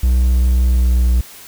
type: tone with pitch glide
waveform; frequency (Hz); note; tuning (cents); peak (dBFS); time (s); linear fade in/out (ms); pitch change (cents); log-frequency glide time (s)
triangle; 62.2 to 60.96; B1 to B1; +13 to -22; -8; 0.03-1.21; 5; -35; 0.61-1.08
effects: white hiss -38 dBFS RMS until 1.47 s